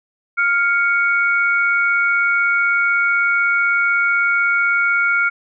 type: tone pair together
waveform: sine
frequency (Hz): 1400 / 2226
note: F6 / C#7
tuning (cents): +4 / +7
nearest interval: minor sixth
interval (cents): 803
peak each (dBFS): -15 / -18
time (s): 0.37-5.3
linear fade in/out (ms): 20
effects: none